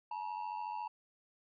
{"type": "ring-modulated tone", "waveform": "triangle", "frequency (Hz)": 905, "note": "A5", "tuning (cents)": 48, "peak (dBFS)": -33, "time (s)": [0.11, 0.88], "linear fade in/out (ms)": 5, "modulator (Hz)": 47, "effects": ["resampled to 11025 Hz"]}